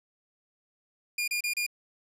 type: tone bursts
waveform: sawtooth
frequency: 2419 Hz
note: D#7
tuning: 49 cents flat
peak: -24 dBFS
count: 4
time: 1.18-1.665 s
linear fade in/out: 5 ms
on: 98 ms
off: 31 ms
effects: resampled to 32000 Hz